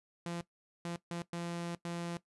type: tone bursts at uneven times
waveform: sawtooth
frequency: 171.4 Hz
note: F3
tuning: 32 cents flat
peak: -33 dBFS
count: 5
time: 0.26-0.41 / 0.85-0.96 / 1.11-1.22 / 1.33-1.75 / 1.85-2.17 s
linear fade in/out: 2 ms
effects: noise-tail reverb RT60 0.1 s tail -17 dB re dry + resampled to 24000 Hz